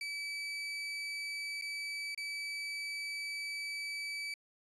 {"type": "tone with dropouts", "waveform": "30% pulse", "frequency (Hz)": 2300, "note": "D7", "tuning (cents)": -37, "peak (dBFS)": -35, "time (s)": [0.01, 4.34], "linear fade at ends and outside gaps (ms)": 2, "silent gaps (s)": [[1.613, 1.621], [2.147, 2.176]], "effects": ["resampled to 24000 Hz"]}